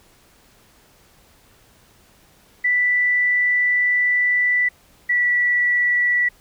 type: tone pair in turn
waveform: sine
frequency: 1975.5 / 1952.8 Hz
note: B6 / B6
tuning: 0 / -20 cents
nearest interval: unison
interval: 20 cents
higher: first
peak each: -15 dBFS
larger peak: neither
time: 2.64-4.69 / 5.09-6.29 s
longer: first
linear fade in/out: 10 ms
effects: pink hiss -54 dBFS RMS until 6.4 s